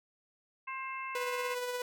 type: harmonic tone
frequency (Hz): 530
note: C5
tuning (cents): +22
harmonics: 2 / 3 / 4 / 5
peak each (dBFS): -39 / -49 / -43 / -44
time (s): 0.67-1.55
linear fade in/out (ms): 10
type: tone with tremolo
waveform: sawtooth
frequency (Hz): 493.9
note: B4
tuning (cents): 0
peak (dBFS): -29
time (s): 1.15-1.82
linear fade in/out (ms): 2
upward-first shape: sine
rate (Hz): 17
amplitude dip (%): 35
effects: none